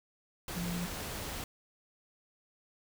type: tone in noise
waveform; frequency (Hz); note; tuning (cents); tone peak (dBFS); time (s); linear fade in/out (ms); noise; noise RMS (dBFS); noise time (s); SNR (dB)
sine; 174.61; F3; 0; -34; 0.56-0.86; 2; pink; -40; 0.48-1.44; +3
effects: none